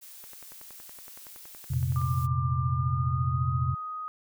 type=noise; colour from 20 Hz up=blue; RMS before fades=-47 dBFS; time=0.01-2.27 s; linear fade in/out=20 ms
type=click train; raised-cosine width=0.5 ms; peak=-34 dBFS; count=20; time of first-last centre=0.24-2.016 s; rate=10.7 Hz
type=chord; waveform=sine; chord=F suspended fourth; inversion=none; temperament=just; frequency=87.31 / 116.41 / 130.96 Hz; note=F2 / Bb2 / C3; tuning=0 / -2 / +2 cents; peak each=-30 / -31 / -27 dBFS; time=1.7-3.75 s; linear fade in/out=10 ms
type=tone with pitch glide; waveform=sine; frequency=1191 to 1249.5 Hz; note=D6 to D#6; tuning=+24 to +7 cents; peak=-33 dBFS; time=1.96-4.08 s; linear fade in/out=0 ms; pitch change=+83 cents; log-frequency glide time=2.62-3.48 s
effects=none